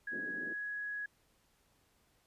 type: tone with pitch glide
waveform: sine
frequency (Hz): 1661.2 to 1671.8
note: G#6 to G#6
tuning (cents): 0 to +11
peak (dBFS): -37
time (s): 0.07-1.06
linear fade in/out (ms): 5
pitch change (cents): +11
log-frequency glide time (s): 0.23-0.62
type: band-pass noise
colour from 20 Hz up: pink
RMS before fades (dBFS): -48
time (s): 0.11-0.54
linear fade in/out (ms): 20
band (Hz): 240 to 410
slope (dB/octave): 24
effects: pink hiss -72 dBFS RMS until 2.26 s + resampled to 32000 Hz